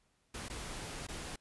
pink noise with dropouts, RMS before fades -43 dBFS, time 0.34-1.36 s, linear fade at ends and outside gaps 5 ms, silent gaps 0.485-0.498 / 1.069-1.085 s, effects pink hiss -75 dBFS RMS until 1.4 s + resampled to 24000 Hz

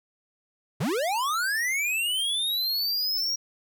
square linear sweep, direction up, 107.8 to 5660 Hz, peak -25 dBFS, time 0.8-3.36 s, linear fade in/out 10 ms, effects none

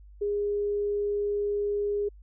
sine tone, 410.1 Hz, G#4, 22 cents flat, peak -25 dBFS, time 0.21-2.09 s, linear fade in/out 10 ms, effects added 50 Hz sine -47 dBFS peak until 2.22 s

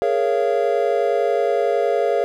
triangle chord, Bb minor seventh, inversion third, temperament equal with one note detuned, 415.3 / 466.2 / 554.4 / 685.3 Hz, Ab4 / Bb4 / Db5 / F5, 0 / 0 / 0 / -33 cents, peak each -20 dBFS, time 0.02-2.24 s, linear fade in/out 0 ms, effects none

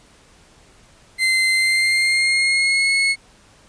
35% pulse tone with pitch glide, 2072 to 2183 Hz, C7 to C#7, -17 to -27 cents, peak -13 dBFS, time 1.18-3.16 s, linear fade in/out 50 ms, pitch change +90 cents, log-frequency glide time 1.53-2.93 s, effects pink hiss -51 dBFS RMS until 3.68 s + resampled to 22050 Hz

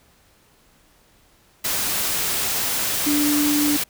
sine tone in noise, 293.7 Hz, D4, in tune, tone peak -18 dBFS, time 3.06-3.77 s, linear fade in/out 10 ms, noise white, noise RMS -23 dBFS, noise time 1.64-3.84 s, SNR +2 dB, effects pink hiss -57 dBFS RMS until 3.89 s

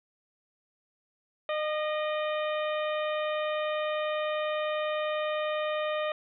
harmonic tone with a mistuned harmonic, 610 Hz, D#5, 34 cents flat, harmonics 1 / 2 / 3 / 4 / 5 / 6, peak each -29 / -35 / -39 / -41 / -43 / -45 dBFS, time 1.49-6.12 s, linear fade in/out 2 ms, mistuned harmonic 3, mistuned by +40 cents, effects none

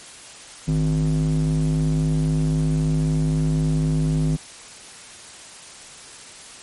square tone with band-pass filter, 51.91 Hz, G#1, in tune, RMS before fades -20 dBFS, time 0.67-4.37 s, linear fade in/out 20 ms, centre 190 Hz, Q 5.5, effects white hiss -41 dBFS RMS until 6.62 s + MP3 48 kbps

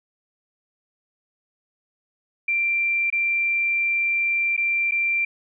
sine tone with dropouts, 2361 Hz, D7, 9 cents sharp, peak -19 dBFS, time 2.48-5.25 s, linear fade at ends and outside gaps 5 ms, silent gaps 3.102-3.125 / 4.566-4.576 / 4.911-4.919 s, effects none

